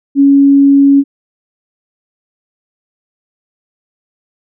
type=tone; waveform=sine; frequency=278.6 Hz; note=C#4; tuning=9 cents sharp; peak=-3 dBFS; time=0.15-1.04 s; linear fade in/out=50 ms; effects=none